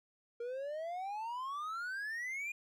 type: exponential sweep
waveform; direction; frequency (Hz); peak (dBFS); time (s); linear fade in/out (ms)
triangle; up; 464.6 to 2451; -36; 0.4-2.52; 5
effects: none